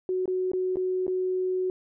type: tone with dropouts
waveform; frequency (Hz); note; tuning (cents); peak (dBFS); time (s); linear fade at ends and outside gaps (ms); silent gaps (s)
sine; 370; F#4; 0; -24; 0.09-1.7; 1; 0.257-0.278 / 0.517-0.534 / 0.758-0.769 / 1.067-1.079
effects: none